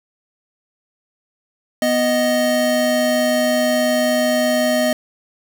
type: tone pair together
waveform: square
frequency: 246.9 / 622.1 Hz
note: B3 / D#5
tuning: 0 / 0 cents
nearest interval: octave + major third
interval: 1600 cents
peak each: -20 / -17 dBFS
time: 1.82-4.93 s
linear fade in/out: 2 ms
effects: none